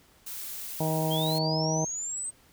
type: noise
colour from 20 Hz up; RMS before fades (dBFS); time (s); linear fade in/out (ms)
blue; -38; 0.26-1.39; 10
type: harmonic tone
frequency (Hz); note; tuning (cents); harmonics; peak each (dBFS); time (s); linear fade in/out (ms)
158.2; D#3; +29; 1 / 2 / 3 / 4 / 5 / 6; -28 / -34 / -35 / -32 / -36 / -37; 0.8-1.85; 5
type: linear sweep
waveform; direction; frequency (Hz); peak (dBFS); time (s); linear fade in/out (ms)
sine; up; 3100 to 8372; -31; 1.1-2.31; 20
effects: pink hiss -60 dBFS RMS until 2.52 s